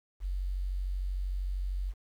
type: tone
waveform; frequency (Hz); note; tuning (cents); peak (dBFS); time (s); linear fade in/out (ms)
sine; 46.54; F#1; +11; -30; 0.2-1.94; 50
effects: 10-bit